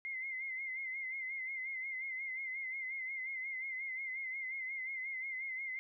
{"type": "tone with vibrato", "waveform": "sine", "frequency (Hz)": 2093, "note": "C7", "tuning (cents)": 0, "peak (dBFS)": -38, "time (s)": [0.05, 5.79], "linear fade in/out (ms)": 0, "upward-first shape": "sine", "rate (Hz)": 5.6, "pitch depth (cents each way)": 57, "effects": []}